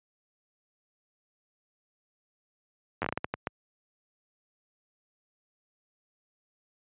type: slowing click train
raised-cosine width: 0.5 ms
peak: -14 dBFS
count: 10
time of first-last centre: 3.02-3.471 s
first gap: 10 ms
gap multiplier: 1.38
effects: high-pass 80 Hz 12 dB/octave + resampled to 8000 Hz